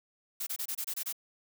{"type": "noise bursts", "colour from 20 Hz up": "blue", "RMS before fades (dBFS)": -35, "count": 8, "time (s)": [0.4, 1.127], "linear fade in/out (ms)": 10, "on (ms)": 69, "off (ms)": 25, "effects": []}